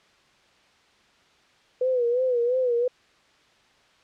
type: tone with vibrato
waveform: sine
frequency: 493.9 Hz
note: B4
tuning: in tune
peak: -20 dBFS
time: 1.81-2.88 s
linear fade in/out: 5 ms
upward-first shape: sine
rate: 2.9 Hz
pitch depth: 85 cents each way
effects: white hiss -59 dBFS RMS until 4.03 s + low-pass 4000 Hz 12 dB/octave